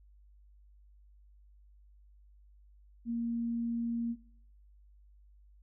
sine tone, 233.5 Hz, A#3, 3 cents sharp, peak -31 dBFS, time 3.05-4.16 s, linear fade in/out 50 ms, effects noise-tail reverb RT60 0.6 s tail -18 dB re dry + added 50 Hz sine -57 dBFS peak until 5.62 s

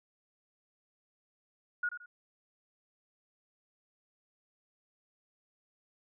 sine tone with echo, 1445 Hz, F#6, 41 cents flat, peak -29 dBFS, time 1.83-1.89 s, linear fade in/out 5 ms, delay 85 ms, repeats 2, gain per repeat -10 dB, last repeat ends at 2.06 s, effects none

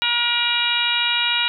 harmonic tone, 476.5 Hz, A#4, 38 cents sharp, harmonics 2 / 3 / 4 / 5 / 6 / 7 / 8, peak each -29 / -26 / -31 / -24 / -22 / -30 / -23 dBFS, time 0.02-1.48 s, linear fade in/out 0 ms, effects none

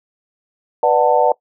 sine chord, B minor seventh, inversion none, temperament just, 493.9 / 592.7 / 740.8 / 889 Hz, B4 / D5 / F#5 / A5, 0 / +16 / +2 / +18 cents, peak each -16 dBFS, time 0.83-1.32 s, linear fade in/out 2 ms, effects noise-tail reverb RT60 0.1 s tail -21 dB re dry

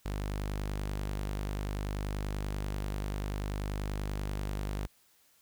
sawtooth tone, 50.3 Hz, G1, 45 cents sharp, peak -29 dBFS, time 0.05-4.87 s, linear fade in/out 10 ms, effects white hiss -66 dBFS RMS until 5.41 s

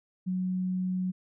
sine tone, 184.3 Hz, F#3, 7 cents flat, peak -27 dBFS, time 0.26-1.12 s, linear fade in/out 20 ms, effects none

